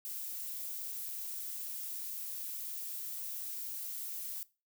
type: noise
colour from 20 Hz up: violet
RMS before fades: -41 dBFS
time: 0.05-4.43 s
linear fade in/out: 0 ms
effects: noise-tail reverb RT60 0.3 s tail -20 dB re dry